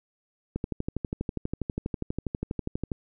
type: click train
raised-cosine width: 3 ms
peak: -16 dBFS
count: 30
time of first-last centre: 0.56-2.918 s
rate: 12.3 Hz
effects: none